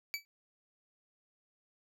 25% pulse tone with exponential decay, 2300 Hz, D7, 37 cents flat, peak -27 dBFS, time 0.14-0.25 s, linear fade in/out 0 ms, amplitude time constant 22 ms, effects none

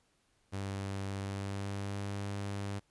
sawtooth tone with pitch glide, 98 to 100.23 Hz, G2 to G2, 0 to +39 cents, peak -32 dBFS, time 0.52-2.8 s, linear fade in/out 20 ms, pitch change +39 cents, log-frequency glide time 1.15-2.01 s, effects pink hiss -73 dBFS RMS until 2.9 s + resampled to 24000 Hz

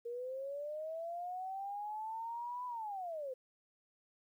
sine linear two-way sweep, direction up then down, 466.2 to 1000 to 498.3 Hz, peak -39 dBFS, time 0.05-3.34 s, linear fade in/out 10 ms, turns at 2.66 s, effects 12-bit

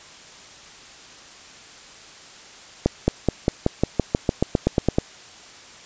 accelerating click train, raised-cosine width 2 ms, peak -3 dBFS, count 15, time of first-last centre 2.86-4.985 s, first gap 220 ms, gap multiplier 0.94, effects white hiss -44 dBFS RMS until 5.85 s + resampled to 16000 Hz

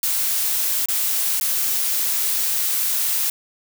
blue noise with dropouts, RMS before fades -21 dBFS, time 0.03-3.3 s, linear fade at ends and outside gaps 2 ms, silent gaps 0.858-0.885 / 1.399-1.41 s, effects none

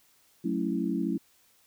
sine chord, F# minor seventh, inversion none, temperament equal, 185 / 220 / 277.2 / 329.6 Hz, F#3 / A3 / C#4 / E4, 0 / 0 / 0 / 0 cents, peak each -32 dBFS, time 0.44-1.18 s, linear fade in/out 10 ms, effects white hiss -64 dBFS RMS until 1.66 s

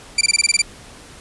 15% pulse tone bursts, 2349 Hz, D7, in tune, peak -5 dBFS, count 9, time 0.18-0.619 s, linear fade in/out 5 ms, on 31 ms, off 20 ms, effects pink hiss -41 dBFS RMS until 1.2 s + resampled to 24000 Hz

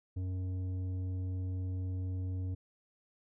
sine tone with tanh clipping, 92.4 Hz, F#2, 2 cents flat, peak -35 dBFS, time 0.16-2.55 s, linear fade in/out 10 ms, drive 9 dB, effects none

